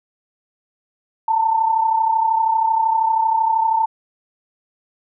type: tone pair together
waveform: sine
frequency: 889.2 / 922 Hz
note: A5 / A#5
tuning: +18 / -19 cents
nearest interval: minor second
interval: 63 cents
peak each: -15 / -22 dBFS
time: 1.28-3.86 s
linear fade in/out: 5 ms
effects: none